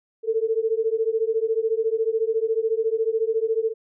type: beating tone pair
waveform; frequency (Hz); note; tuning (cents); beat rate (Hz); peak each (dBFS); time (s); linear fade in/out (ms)
sine; 440 / 454; A4 / A#4; 0 / -46; 14; -23; 0.23-3.74; 50
effects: none